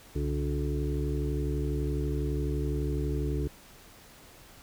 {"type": "harmonic tone with a mistuned harmonic", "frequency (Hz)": 72, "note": "D2", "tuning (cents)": -34, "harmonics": [1, 2, 4, 5, 6], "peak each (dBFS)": [-30, -33, -36, -37, -38], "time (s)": [0.15, 3.48], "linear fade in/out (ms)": 10, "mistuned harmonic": 1, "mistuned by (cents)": -150, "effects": ["pink hiss -53 dBFS RMS until 4.62 s"]}